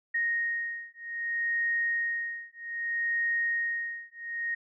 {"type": "beating tone pair", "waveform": "sine", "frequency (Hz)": [1864.7, 1865.33], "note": ["A#6", "A#6"], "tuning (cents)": [0, 1], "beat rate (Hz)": 0.63, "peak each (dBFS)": -31, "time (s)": [0.14, 4.55], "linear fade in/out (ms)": 10, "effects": []}